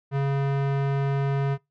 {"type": "tone with low-pass filter", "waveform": "square", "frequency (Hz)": 138.59, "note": "C#3", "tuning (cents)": 0, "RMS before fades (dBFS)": -24, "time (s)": [0.11, 1.58], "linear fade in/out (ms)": 50, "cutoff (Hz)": 1900, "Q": 0.67, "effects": ["noise-tail reverb RT60 0.2 s tail -24 dB re dry"]}